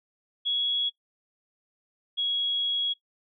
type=tone pair in turn; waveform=sine; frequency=3344 / 3323 Hz; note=G#7 / G#7; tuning=+11 / 0 cents; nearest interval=unison; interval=11 cents; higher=first; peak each=-24 dBFS; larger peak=neither; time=0.45-0.9 / 2.17-2.94 s; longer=second; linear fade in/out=20 ms; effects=noise-tail reverb RT60 0.1 s tail -19 dB re dry